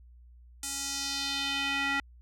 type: tone with band-pass filter sweep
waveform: square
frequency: 277.4 Hz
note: C#4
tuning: 1 cent sharp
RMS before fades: -32 dBFS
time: 0.63-2 s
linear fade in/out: 2 ms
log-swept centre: 8200 to 1900 Hz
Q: 2
effects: added 60 Hz sine -51 dBFS peak until 2.21 s